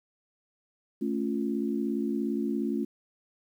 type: chord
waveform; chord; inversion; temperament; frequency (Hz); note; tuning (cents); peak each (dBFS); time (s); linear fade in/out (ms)
sine; A augmented; none; equal; 220 / 277.2 / 349.2; A3 / C#4 / E#4; 0 / 0 / 0; -30 / -31 / -33; 1.01-2.85; 10
effects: 10-bit